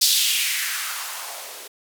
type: noise with band-pass filter sweep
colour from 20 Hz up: violet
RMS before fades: -24 dBFS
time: 0.01-1.68 s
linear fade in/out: 10 ms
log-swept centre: 4400 to 430 Hz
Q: 2.5
effects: none